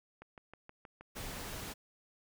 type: click train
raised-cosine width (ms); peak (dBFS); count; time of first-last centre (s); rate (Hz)
0.5; -35; 7; 0.22-1.168; 6.33
type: noise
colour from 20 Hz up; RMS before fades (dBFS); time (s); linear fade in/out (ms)
pink; -43; 1.15-1.74; 20
effects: none